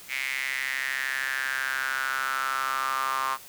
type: tone with high-pass filter sweep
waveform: sawtooth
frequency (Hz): 133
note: C3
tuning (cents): +29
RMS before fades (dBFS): -29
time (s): 0.08-3.38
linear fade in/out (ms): 50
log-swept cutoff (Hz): 2200 to 1100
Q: 6.7
effects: white hiss -47 dBFS RMS until 3.48 s